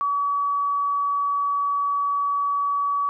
sine tone, 1138 Hz, C#6, 45 cents sharp, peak -20 dBFS, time 0.01-3.09 s, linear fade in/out 0 ms, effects none

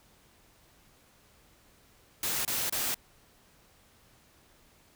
white noise bursts, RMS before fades -31 dBFS, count 3, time 2.23-2.944 s, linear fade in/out 2 ms, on 220 ms, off 27 ms, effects pink hiss -62 dBFS RMS until 4.95 s

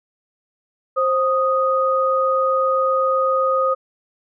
sine tone pair together, 528 / 1244.3 Hz, C5 / D#6, +16 / 0 cents, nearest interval octave + minor third, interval 1484 cents, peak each -18 / -18 dBFS, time 0.96-3.75 s, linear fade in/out 20 ms, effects none

